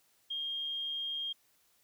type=tone; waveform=sine; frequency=3224 Hz; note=G7; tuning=48 cents sharp; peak=-34 dBFS; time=0.3-1.33 s; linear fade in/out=10 ms; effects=white hiss -70 dBFS RMS until 1.83 s